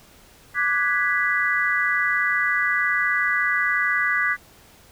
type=chord; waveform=sine; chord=G# half-diminished seventh; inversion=second; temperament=equal; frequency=1174.7 / 1480 / 1661.2 / 1975.5 Hz; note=D6 / F#6 / G#6 / B6; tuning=0 / 0 / 0 / 0 cents; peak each=-27 / -26 / -24 / -22 dBFS; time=0.54-4.37 s; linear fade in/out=50 ms; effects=pink hiss -51 dBFS RMS until 4.91 s